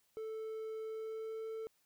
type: tone with pitch glide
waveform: triangle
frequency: 440 to 444.1 Hz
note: A4 to A4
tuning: 0 to +16 cents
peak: -38 dBFS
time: 0.17-1.67 s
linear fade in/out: 0 ms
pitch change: +16 cents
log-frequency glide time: 0.83-1.49 s
effects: white hiss -75 dBFS RMS until 1.85 s